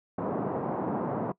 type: band-pass noise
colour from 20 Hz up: pink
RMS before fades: -31 dBFS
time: 0.18-1.32 s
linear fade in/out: 5 ms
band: 150 to 1000 Hz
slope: 24 dB/octave
effects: noise-tail reverb RT60 0.1 s tail -21 dB re dry